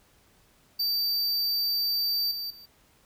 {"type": "tone with level steps", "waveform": "square", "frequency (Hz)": 4643, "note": "D8", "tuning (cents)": -21, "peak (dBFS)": [-25, -32, -47], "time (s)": [0.79, 2.66], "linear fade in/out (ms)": 10, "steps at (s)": [2.31, 2.5], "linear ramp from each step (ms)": 5, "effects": ["pink hiss -62 dBFS RMS until 3.05 s"]}